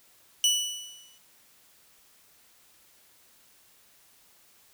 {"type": "tone with exponential decay", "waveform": "25% pulse", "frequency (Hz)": 2960, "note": "F#7", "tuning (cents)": 0, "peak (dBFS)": -15, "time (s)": [0.44, 1.18], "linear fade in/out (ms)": 1, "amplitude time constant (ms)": 160, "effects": ["white hiss -60 dBFS RMS until 4.73 s"]}